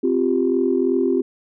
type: chord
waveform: sine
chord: C suspended fourth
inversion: none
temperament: equal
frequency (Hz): 261.6 / 349.2 / 392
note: C4 / F4 / G4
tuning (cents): 0 / 0 / 0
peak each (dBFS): -20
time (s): 0.03-1.22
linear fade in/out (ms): 10
effects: tanh soft clip ceiling -6 dBFS